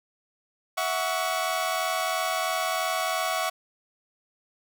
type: tone cluster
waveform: sawtooth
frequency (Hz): 653 / 736 / 1124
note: E5 / F#5 / C#6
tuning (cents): -17 / -9 / +24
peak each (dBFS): -26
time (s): 0.77-3.5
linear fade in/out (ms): 10
effects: none